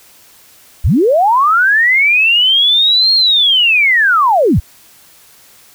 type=linear two-way sweep; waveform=sine; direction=up then down; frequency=39.07 to 4292 to 39.07 Hz; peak=-7 dBFS; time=0.84-4.6 s; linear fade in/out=10 ms; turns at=3.14 s; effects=white hiss -44 dBFS RMS until 5.74 s